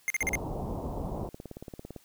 square tone bursts, 2109 Hz, C7, 13 cents sharp, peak -26 dBFS, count 5, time 0.08-0.354 s, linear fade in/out 0 ms, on 22 ms, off 41 ms
pink low-pass noise, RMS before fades -35 dBFS, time 0.21-1.29 s, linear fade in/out 20 ms, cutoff 980 Hz, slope 48 dB/octave
click train, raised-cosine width 2 ms, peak -27 dBFS, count 16, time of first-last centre 1.12-1.963 s, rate 17.8 Hz
effects white hiss -62 dBFS RMS until 2.04 s

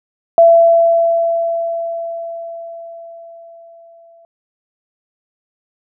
sine tone with exponential decay, 671 Hz, E5, 31 cents sharp, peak -3 dBFS, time 0.38-4.25 s, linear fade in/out 1 ms, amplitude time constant 840 ms, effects none

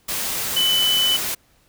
sine tone in noise, 3000 Hz, F#7, 23 cents sharp, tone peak -16 dBFS, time 0.56-1.17 s, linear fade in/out 10 ms, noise white, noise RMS -25 dBFS, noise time 0.08-1.35 s, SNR +6 dB, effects pink hiss -59 dBFS RMS until 1.68 s

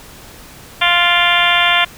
harmonic tone with a mistuned harmonic, 349.2 Hz, F4, in tune, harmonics 2 / 3 / 4 / 5 / 6 / 7 / 8 / 9 / 10, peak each -19 / -19 / -19 / -19 / -19 / -19 / -19 / -19 / -19 dBFS, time 0.81-1.85 s, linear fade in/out 10 ms, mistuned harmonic 7, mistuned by -40 cents, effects pink hiss -38 dBFS RMS until 1.97 s

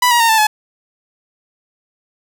sawtooth tone with pitch steps, 987.8 / 952.5 / 918.5 / 885.6 / 854 Hz, B5 / A#5 / A#5 / A5 / G#5, 0 / +37 / -26 / +11 / +48 cents, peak -6 dBFS, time 0.02-0.47 s, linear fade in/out 5 ms, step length 90 ms, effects none

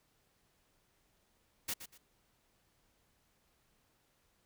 white noise with echo, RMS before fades -37 dBFS, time 1.68-1.74 s, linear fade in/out 10 ms, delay 120 ms, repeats 2, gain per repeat -11 dB, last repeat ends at 1.98 s, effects pink hiss -74 dBFS RMS until 4.45 s

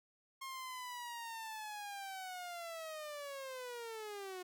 sawtooth linear sweep, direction down, 1075 to 359 Hz, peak -40 dBFS, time 0.41-4.43 s, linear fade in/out 10 ms, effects none

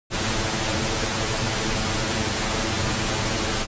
pink noise with comb filter, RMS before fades -24 dBFS, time 0.1-3.67 s, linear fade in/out 50 ms, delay 9.1 ms, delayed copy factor +1, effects resampled to 16000 Hz

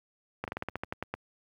slowing click train, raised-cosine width 0.5 ms, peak -18 dBFS, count 11, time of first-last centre 0.44-1.14 s, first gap 38 ms, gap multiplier 1.13, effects high-pass 60 Hz 12 dB/octave + 10-bit

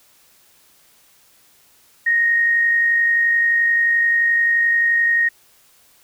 sine tone with amplitude modulation, 1864.7 Hz, A#6, in tune, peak -12 dBFS, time 2.06-5.29 s, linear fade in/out 10 ms, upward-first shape sine, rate 51.5 Hz, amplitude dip 30%, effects white hiss -54 dBFS RMS until 6.03 s

